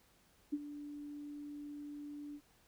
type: tone with ADSR envelope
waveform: sine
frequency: 292.1 Hz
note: D4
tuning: 9 cents flat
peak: -31 dBFS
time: 0.52-2.41 s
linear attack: 15 ms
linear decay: 41 ms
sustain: -13 dB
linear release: 63 ms
effects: pink hiss -69 dBFS RMS until 2.67 s